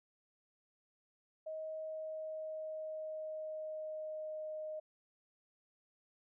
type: tone with pitch glide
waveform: sine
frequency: 630 to 619.9 Hz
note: D#5 to D#5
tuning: +21 to -7 cents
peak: -40 dBFS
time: 1.46-4.8 s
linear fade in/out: 10 ms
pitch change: -28 cents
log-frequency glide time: 1.81-4.47 s
effects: none